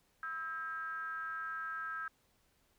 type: ring-modulated tone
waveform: triangle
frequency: 149.6 Hz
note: D3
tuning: 32 cents sharp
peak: -33 dBFS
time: 0.23-2.08 s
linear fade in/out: 2 ms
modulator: 1450 Hz
effects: pink hiss -73 dBFS RMS until 2.78 s